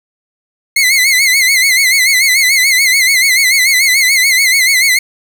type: tone with vibrato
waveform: sawtooth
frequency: 2105 Hz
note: C7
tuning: 10 cents sharp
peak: -4 dBFS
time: 0.76-4.99 s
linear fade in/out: 5 ms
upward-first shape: sine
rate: 6.9 Hz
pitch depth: 100 cents each way
effects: none